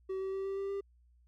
triangle tone with pitch steps, 380.8 / 383.9 / 387 / 390.2 / 393.3 / 396.5 Hz, F#4 / G4 / G4 / G4 / G4 / G4, +50 / -36 / -22 / -8 / +6 / +20 cents, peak -32 dBFS, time 0.09-0.81 s, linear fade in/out 10 ms, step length 120 ms, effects added 60 Hz sine -62 dBFS peak until 1.27 s

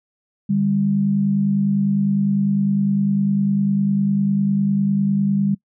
sine tone pair together, 149.16 / 199.1 Hz, D3 / G3, +27 / +27 cents, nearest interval perfect fourth, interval 500 cents, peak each -23 / -16 dBFS, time 0.49-5.55 s, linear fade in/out 10 ms, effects noise-tail reverb RT60 0.1 s tail -24 dB re dry

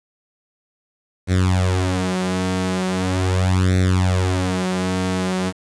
sawtooth tone with flanger, 92.5 Hz, F#2, in tune, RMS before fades -19 dBFS, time 1.27-5.53 s, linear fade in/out 50 ms, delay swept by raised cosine 0.5 to 6.4 ms, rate 0.4 Hz, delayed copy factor +0.95, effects resampled to 22050 Hz + 7-bit

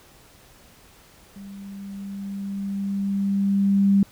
sine tone with level ramp, 197.9 Hz, G3, 17 cents sharp, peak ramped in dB -37 to -13 dBFS, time 1.36-4.03 s, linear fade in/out 2 ms, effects pink hiss -52 dBFS RMS until 4.11 s

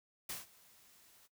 white noise with ADSR envelope, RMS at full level -41 dBFS, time 0.29-1.28 s, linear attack 6 ms, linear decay 160 ms, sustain -23 dB, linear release 28 ms, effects noise-tail reverb RT60 0.1 s tail -17 dB re dry

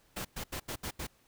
pink noise bursts at uneven times, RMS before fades -38 dBFS, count 6, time 0.16-0.25 / 0.36-0.44 / 0.52-0.6 / 0.68-0.76 / 0.83-0.91 / 0.99-1.07 s, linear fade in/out 10 ms, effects pink hiss -67 dBFS RMS until 1.27 s

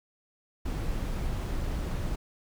brown noise, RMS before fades -31 dBFS, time 0.65-2.16 s, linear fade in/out 10 ms, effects none

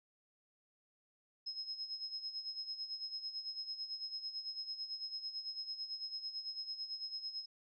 sine tone with tremolo, 5140 Hz, E8, 45 cents flat, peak -38 dBFS, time 1.46-7.46 s, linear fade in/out 10 ms, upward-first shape sine, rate 9 Hz, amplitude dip 70%, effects none

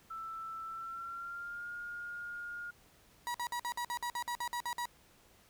sine tone with pitch glide, 1326 to 1421.2 Hz, E6 to F6, +10 to +30 cents, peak -40 dBFS, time 0.1-2.71 s, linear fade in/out 10 ms, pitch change +120 cents, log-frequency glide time 0.65-1.68 s
35% pulse tone bursts, 963 Hz, B5, 44 cents flat, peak -33 dBFS, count 13, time 3.27-4.855 s, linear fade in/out 0 ms, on 73 ms, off 53 ms
effects pink hiss -64 dBFS RMS until 5.49 s

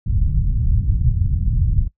pink low-pass noise, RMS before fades -17 dBFS, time 0.06-1.88 s, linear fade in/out 5 ms, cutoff 130 Hz, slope 24 dB/octave, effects noise-tail reverb RT60 0.1 s tail -20 dB re dry

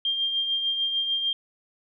sine tone with tremolo, 3195 Hz, G7, 32 cents sharp, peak -21 dBFS, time 0.05-1.33 s, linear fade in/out 2 ms, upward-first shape triangle, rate 6.7 Hz, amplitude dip 50%, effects none

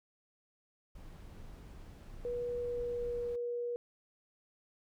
brown noise, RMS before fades -49 dBFS, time 0.95-3.36 s, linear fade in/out 5 ms
sine tone with pitch glide, 484.5 to 480 Hz, B4 to B4, -33 to -49 cents, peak -34 dBFS, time 2.25-3.76 s, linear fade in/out 0 ms, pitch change -16 cents, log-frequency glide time 2.55-3.15 s
effects none

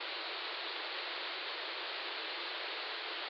white band-pass noise, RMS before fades -41 dBFS, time 0-3.29 s, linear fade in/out 10 ms, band 320 to 4500 Hz, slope 96 dB/octave, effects none

